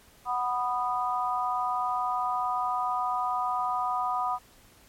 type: chord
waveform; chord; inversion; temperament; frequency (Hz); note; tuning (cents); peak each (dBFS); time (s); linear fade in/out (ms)
sine; B major; second; just; 740.8 / 987.8 / 1234.7; F#5 / B5 / D#6; +2 / 0 / -14; -30; 0.25-4.39; 50
effects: pink hiss -57 dBFS RMS until 4.88 s + MP3 64 kbps